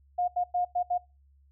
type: tone bursts at uneven times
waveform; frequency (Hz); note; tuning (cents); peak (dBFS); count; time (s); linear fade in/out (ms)
sine; 714; F5; +38; -24; 5; 0.18-0.28 / 0.36-0.44 / 0.54-0.65 / 0.75-0.83 / 0.9-0.98; 10
effects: noise-tail reverb RT60 0.3 s tail -25 dB re dry + added 69 Hz sine -58 dBFS peak until 1.51 s